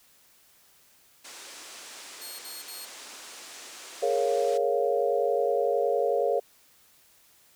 white band-pass noise, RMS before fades -45 dBFS, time 1.24-4.58 s, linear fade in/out 10 ms, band 270 to 8600 Hz, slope 24 dB/octave
15% pulse tone bursts, 4300 Hz, C8, 47 cents sharp, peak -33 dBFS, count 3, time 2.21-2.856 s, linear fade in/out 10 ms, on 180 ms, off 53 ms
sine chord, Bb minor seventh, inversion third, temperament equal, 415.3 / 466.2 / 554.4 / 698.5 Hz, Ab4 / Bb4 / Db5 / F5, 0 / 0 / 0 / 0 cents, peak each -29 / -27 / -27 / -30 dBFS, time 4.02-6.4 s, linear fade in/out 10 ms
effects white hiss -60 dBFS RMS until 7.55 s

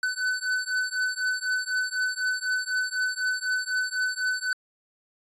square beating tone pair, 1504 / 1508 Hz, F#6 / F#6, +28 / +32 cents, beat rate 4 Hz, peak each -29 dBFS, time 0.03-4.53 s, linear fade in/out 2 ms, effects resampled to 22050 Hz

